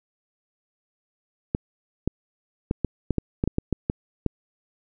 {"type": "clicks", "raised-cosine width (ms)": 3, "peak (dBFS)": -9, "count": 12, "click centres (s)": [1.549, 2.076, 2.711, 2.847, 3.107, 3.183, 3.439, 3.476, 3.584, 3.727, 3.899, 4.263], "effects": []}